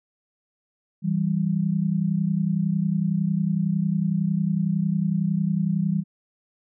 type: tone pair together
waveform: sine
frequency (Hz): 163.64 / 194.6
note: E3 / G3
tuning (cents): -12 / -12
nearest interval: minor third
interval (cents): 300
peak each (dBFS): -23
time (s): 1.02-6.04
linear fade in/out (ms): 50
effects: none